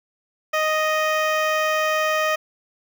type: tone with notch filter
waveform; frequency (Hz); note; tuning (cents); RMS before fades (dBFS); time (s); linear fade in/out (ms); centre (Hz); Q
15% pulse; 622.3; D#5; 0; -21; 0.53-2.36; 10; 9300; 0.56
effects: none